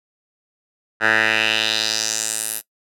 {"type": "tone with band-pass filter sweep", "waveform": "10% pulse", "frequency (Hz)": 110, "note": "A2", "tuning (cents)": 0, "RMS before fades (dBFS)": -20, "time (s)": [1, 2.62], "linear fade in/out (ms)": 50, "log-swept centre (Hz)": [1500, 12000], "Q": 2.7, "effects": ["noise-tail reverb RT60 0.1 s tail -18 dB re dry"]}